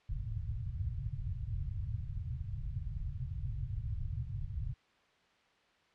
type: low-pass noise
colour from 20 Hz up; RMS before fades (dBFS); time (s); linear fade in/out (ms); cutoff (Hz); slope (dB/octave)
white; -38; 0.09-4.74; 10; 130; 48
effects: white hiss -68 dBFS RMS until 5.94 s + low-pass 3000 Hz 12 dB/octave